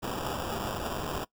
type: noise with sample-and-hold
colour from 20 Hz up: violet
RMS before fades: -34 dBFS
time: 0.02-1.25 s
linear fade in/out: 20 ms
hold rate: 2100 Hz
effects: noise-tail reverb RT60 0.1 s tail -20 dB re dry